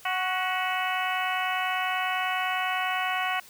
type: harmonic tone with a mistuned harmonic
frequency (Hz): 370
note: F#4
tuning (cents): 0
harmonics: 2 / 3 / 4 / 5 / 6 / 7 / 8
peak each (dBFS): -30 / -32 / -33 / -34 / -35 / -35 / -36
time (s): 0.05-3.4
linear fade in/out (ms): 5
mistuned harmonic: 5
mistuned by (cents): +50
effects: white hiss -51 dBFS RMS until 3.49 s